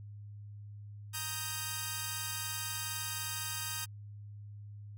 5% pulse chord, Eb major, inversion second, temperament equal with one note detuned, 932.3 / 1249.6 / 1568 Hz, Bb5 / Eb6 / G6, 0 / +7 / 0 cents, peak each -30 / -29 / -29 dBFS, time 1.13-3.86 s, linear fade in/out 20 ms, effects added 103 Hz sine -45 dBFS peak until 4.97 s

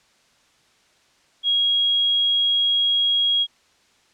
sine tone, 3300 Hz, G#7, 12 cents flat, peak -16 dBFS, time 1.43-3.47 s, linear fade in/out 50 ms, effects white hiss -59 dBFS RMS until 4.13 s + low-pass 6000 Hz 12 dB/octave

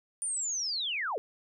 sine linear sweep, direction down, 9370 to 375.1 Hz, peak -30 dBFS, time 0.22-1.18 s, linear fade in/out 0 ms, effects none

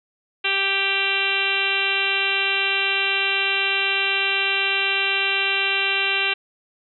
harmonic tone, 392 Hz, G4, in tune, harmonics 1 / 2 / 3 / 4 / 5 / 6 / 7 / 8 / 9 / 10, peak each -32 / -33 / -33 / -28 / -32 / -25 / -23 / -27 / -33 / -32 dBFS, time 0.44-6.34 s, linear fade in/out 10 ms, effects none

